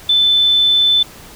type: tone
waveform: sine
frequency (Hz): 3520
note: A7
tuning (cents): 0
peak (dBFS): -9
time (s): 0.09-1.03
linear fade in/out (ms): 5
effects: pink hiss -38 dBFS RMS until 1.35 s